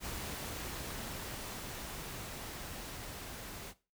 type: noise with level ramp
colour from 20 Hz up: pink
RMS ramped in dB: -41 to -46 dBFS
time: 0-3.74 s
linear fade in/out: 50 ms
effects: noise-tail reverb RT60 0.3 s tail -17 dB re dry